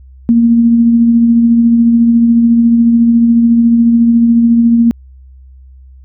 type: tone with tremolo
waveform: sine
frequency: 233.1 Hz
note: A#3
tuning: in tune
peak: -3 dBFS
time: 0.29-4.91 s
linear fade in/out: 0 ms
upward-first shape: triangle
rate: 14 Hz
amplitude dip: 35%
effects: added 65 Hz sine -34 dBFS peak until 6.04 s